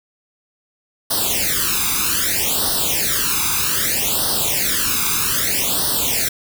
white noise with flanger, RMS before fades -19 dBFS, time 1.1-6.29 s, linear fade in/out 10 ms, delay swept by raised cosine 0.21 to 0.82 ms, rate 0.63 Hz, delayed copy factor +1, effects none

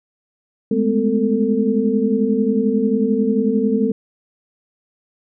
sine tone cluster, 205.9 / 217.1 / 252.9 / 447.1 Hz, G#3 / A3 / B3 / A4, -15 / -23 / +41 / +28 cents, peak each -20 dBFS, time 0.71-3.92 s, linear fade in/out 5 ms, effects none

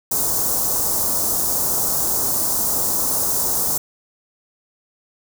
white band-stop noise, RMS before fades -20 dBFS, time 0.11-3.78 s, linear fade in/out 5 ms, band 1100 to 5800 Hz, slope 24 dB/octave, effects none

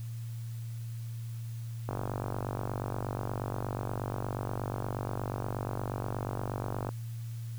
click train, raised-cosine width 1 ms, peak -20 dBFS, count 243, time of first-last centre 1.89-6.89 s, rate 48.4 Hz, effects added 115 Hz sine -36 dBFS peak until 7.58 s + white hiss -57 dBFS RMS until 7.58 s

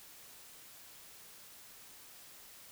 silence, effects white hiss -55 dBFS RMS until 2.71 s

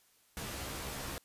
pink noise with comb filter, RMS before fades -41 dBFS, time 0.37-1.18 s, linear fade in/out 0 ms, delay 15 ms, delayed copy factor +0.8, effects white hiss -68 dBFS RMS until 1.24 s + resampled to 32000 Hz

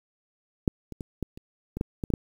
clicks, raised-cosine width 3 ms, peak -8 / -25 / -22 / -16 / -29 / -19 / -13 / -17 / -16 / -8 dBFS, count 10, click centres 0.678 / 0.923 / 1.008 / 1.227 / 1.375 / 1.77 / 1.811 / 2.038 / 2.103 / 2.138 s, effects 8-bit

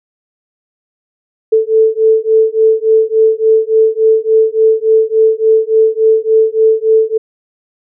sine beating tone pair, 439.8 / 443.3 Hz, A4 / A4, -1 / +13 cents, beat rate 3.5 Hz, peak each -10 dBFS, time 1.52-7.18 s, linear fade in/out 10 ms, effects none

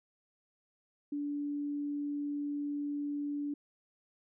sine tone, 289.6 Hz, D4, 24 cents flat, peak -33 dBFS, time 1.12-3.54 s, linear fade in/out 5 ms, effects none

